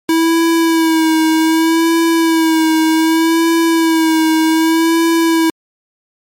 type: tone with vibrato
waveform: square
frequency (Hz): 324.8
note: E4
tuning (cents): -26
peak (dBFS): -10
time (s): 0.09-5.5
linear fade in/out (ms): 2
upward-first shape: sine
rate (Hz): 0.65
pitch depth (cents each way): 35
effects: MP3 64 kbps